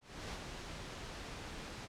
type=noise with ADSR envelope; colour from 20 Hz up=pink; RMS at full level=-42 dBFS; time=0.01-1.88 s; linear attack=310 ms; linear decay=50 ms; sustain=-4 dB; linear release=37 ms; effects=low-pass 6000 Hz 12 dB/octave